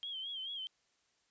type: tone with vibrato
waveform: sine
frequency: 3199 Hz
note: G7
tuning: 34 cents sharp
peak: -39 dBFS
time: 0.03-0.67 s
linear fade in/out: 0 ms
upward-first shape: sine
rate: 4.6 Hz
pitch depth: 81 cents each way
effects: white hiss -75 dBFS RMS until 1.3 s + resampled to 16000 Hz